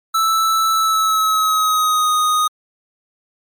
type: tone with pitch glide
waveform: square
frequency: 1317 to 1243.1 Hz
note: E6 to D#6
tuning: -2 to -2 cents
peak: -14 dBFS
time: 0.14-2.48 s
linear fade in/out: 10 ms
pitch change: -100 cents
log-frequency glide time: 0.75-2.12 s
effects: MP3 96 kbps